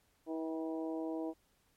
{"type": "harmonic tone with a mistuned harmonic", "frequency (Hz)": 161.1, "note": "E3", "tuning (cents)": -39, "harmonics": [2, 3, 4, 5, 6], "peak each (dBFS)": [-37, -43, -44, -50, -52], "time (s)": [0.26, 1.34], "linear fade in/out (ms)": 50, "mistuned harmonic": 5, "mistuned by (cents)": -32, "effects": ["pink hiss -73 dBFS RMS until 1.76 s", "MP3 64 kbps"]}